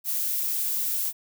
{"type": "noise", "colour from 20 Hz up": "violet", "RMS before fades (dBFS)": -27, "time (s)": [0.04, 1.13], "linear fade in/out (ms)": 50, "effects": []}